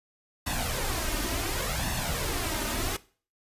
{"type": "noise with flanger", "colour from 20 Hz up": "pink", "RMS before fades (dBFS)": -30, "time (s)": [0.46, 2.97], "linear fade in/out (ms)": 10, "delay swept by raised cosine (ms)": [1.1, 3.3], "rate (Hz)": 0.69, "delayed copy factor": 0.65, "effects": ["noise-tail reverb RT60 0.4 s tail -19 dB re dry", "resampled to 32000 Hz"]}